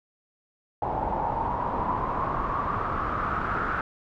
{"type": "noise with low-pass filter sweep", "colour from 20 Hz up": "pink", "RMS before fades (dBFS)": -28, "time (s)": [0.82, 3.81], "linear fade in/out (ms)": 2, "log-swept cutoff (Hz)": [830, 1400], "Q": 6.6, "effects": []}